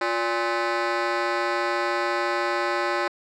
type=ring-modulated tone; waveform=15% pulse; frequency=466.2 Hz; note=A#4; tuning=in tune; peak=-13 dBFS; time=0.01-3.08 s; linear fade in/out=5 ms; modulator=113 Hz; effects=low-pass 4000 Hz 12 dB/octave